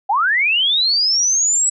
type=linear sweep; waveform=sine; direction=up; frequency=740 to 7900 Hz; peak=-13 dBFS; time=0.09-1.7 s; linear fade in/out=10 ms; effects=none